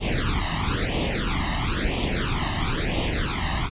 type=noise with flanger; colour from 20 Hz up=pink; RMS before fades=-24 dBFS; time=0-3.7 s; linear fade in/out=50 ms; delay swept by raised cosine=0.32 to 1.05 ms; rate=1 Hz; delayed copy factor=+0.9; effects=resampled to 8000 Hz